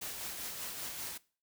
white noise with tremolo, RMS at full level -40 dBFS, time 0.01-1.18 s, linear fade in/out 10 ms, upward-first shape sine, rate 5.1 Hz, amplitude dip 35%, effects noise-tail reverb RT60 0.4 s tail -21 dB re dry

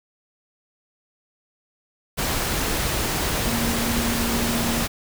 sine tone in noise, 233.1 Hz, A#3, in tune, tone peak -25 dBFS, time 3.46-4.85 s, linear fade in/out 20 ms, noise pink, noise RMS -24 dBFS, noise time 2.17-4.88 s, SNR -4 dB, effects none

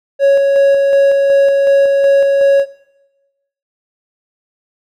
triangle tone with tremolo, 554.4 Hz, C#5, in tune, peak -4 dBFS, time 0.19-2.66 s, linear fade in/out 50 ms, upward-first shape square, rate 2.7 Hz, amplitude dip 25%, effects noise-tail reverb RT60 1.0 s tail -18 dB re dry

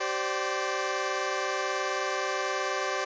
15% pulse chord, G suspended fourth, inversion none, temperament equal with one note detuned, 385.3 / 523.3 / 587.3 Hz, G4 / C5 / D5, -30 / 0 / 0 cents, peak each -26 dBFS, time 0-3.05 s, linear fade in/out 10 ms, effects resampled to 16000 Hz

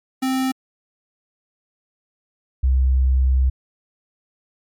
square / sine tone pair in turn, 261.8 / 64.98 Hz, C4 / C2, +1 / -11 cents, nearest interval 2 octaves, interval 2412 cents, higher first, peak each -19 / -13 dBFS, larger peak second, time 0.22-0.52 / 2.63-3.5 s, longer second, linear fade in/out 10 ms, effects MP3 96 kbps

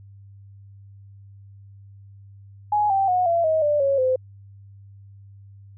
sine tone with pitch steps, 836 / 780 / 727.8 / 679 / 633.6 / 591.1 / 551.6 / 514.6 Hz, G#5 / G5 / F#5 / F5 / D#5 / D5 / C#5 / C5, +11 / -9 / -29 / -49 / +31 / +11 / -9 / -29 cents, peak -17 dBFS, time 2.72-4.16 s, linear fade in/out 5 ms, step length 180 ms, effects added 99 Hz sine -43 dBFS peak until 5.77 s

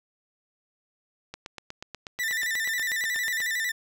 click train, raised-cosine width 0.2 ms, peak -20 dBFS, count 18, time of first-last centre 1.34-3.403 s, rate 8.24 Hz
40% pulse tone with vibrato, 1877 Hz, A#6, 11 cents sharp, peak -25 dBFS, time 2.19-3.72 s, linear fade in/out 10 ms, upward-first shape square, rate 11 Hz, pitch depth 78 cents each way
effects none

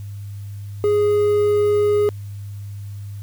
triangle tone with quantisation, 415.3 Hz, G#4, in tune, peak -12 dBFS, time 0.84-2.09 s, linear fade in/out 0 ms, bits 7, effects added 101 Hz sine -29 dBFS peak until 3.22 s + white hiss -53 dBFS RMS until 3.22 s

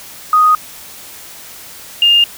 sine tone pair in turn, 1244.5 / 2818 Hz, D#6 / F7, 0 / +15 cents, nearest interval octave + major second, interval 1415 cents, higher second, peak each -6 dBFS, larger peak neither, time 0.33-0.55 / 2.02-2.24 s, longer neither, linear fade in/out 2 ms, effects white hiss -34 dBFS RMS until 2.37 s

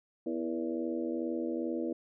harmonic tone with a mistuned harmonic, 82.41 Hz, E2, in tune, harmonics 3 / 4 / 5 / 6 / 7 / 8, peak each -37 / -34 / -47 / -39 / -42 / -49 dBFS, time 0.26-1.93 s, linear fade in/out 5 ms, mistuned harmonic 6, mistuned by -41 cents, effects none

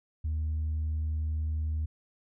sine tone, 77.78 Hz, D#2, in tune, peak -26 dBFS, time 0.24-1.86 s, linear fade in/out 10 ms, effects tanh soft clip ceiling -26 dBFS

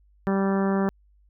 harmonic tone, 195 Hz, G3, 9 cents flat, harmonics 1 / 2 / 3 / 4 / 5 / 6 / 7 / 8 / 9, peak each -22 / -27 / -32 / -34 / -36 / -36 / -39 / -41 / -41 dBFS, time 0.27-0.89 s, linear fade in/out 0 ms, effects added 50 Hz sine -56 dBFS peak until 1.29 s

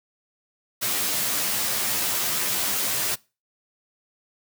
white noise with comb filter, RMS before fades -25 dBFS, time 0.81-3.16 s, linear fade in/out 20 ms, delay 12 ms, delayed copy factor -0.9, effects noise-tail reverb RT60 0.3 s tail -23 dB re dry + high-pass 80 Hz 12 dB/octave

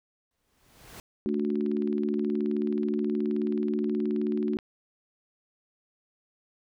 pink noise with exponential growth, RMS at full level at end -43 dBFS, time 0.31-1 s, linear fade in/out 1 ms, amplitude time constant 150 ms
sine chord, D major, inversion second, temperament just, 220.2 / 293.7 / 367.1 Hz, A3 / D4 / F#4, +2 / 0 / -14 cents, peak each -28 / -31 / -30 dBFS, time 1.26-4.57 s, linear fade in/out 0 ms
click train, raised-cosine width 0.3 ms, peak -32 dBFS, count 63, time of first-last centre 1.29-4.588 s, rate 18.8 Hz
effects none

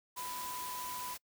sine tone in noise, 995 Hz, B5, 13 cents sharp, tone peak -41 dBFS, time 0.16-1.15 s, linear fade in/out 20 ms, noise white, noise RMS -44 dBFS, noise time 0.16-1.18 s, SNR 0 dB, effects noise-tail reverb RT60 0.1 s tail -26 dB re dry

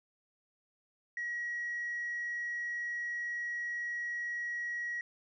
sine tone, 1909 Hz, A#6, 41 cents sharp, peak -33 dBFS, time 1.17-5.01 s, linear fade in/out 2 ms, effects tanh soft clip ceiling -31 dBFS

